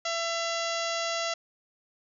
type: harmonic tone with a mistuned harmonic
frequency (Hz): 670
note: E5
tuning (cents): +28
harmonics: 1 / 2 / 3 / 4 / 5 / 6 / 7 / 8 / 9 / 10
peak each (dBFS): -32 / -35 / -37 / -38 / -39 / -40 / -40 / -41 / -42 / -42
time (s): 0.05-1.34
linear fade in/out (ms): 5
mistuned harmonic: 4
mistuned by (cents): +53
effects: none